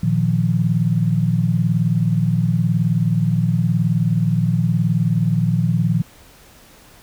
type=chord; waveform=sine; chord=Bb suspended fourth; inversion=none; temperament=equal; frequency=116.54 / 155.56 / 174.61 Hz; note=Bb2 / Eb3 / F3; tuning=0 / 0 / 0 cents; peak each=-19 dBFS; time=0.03-6.02 s; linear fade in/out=5 ms; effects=pink hiss -47 dBFS RMS until 7.02 s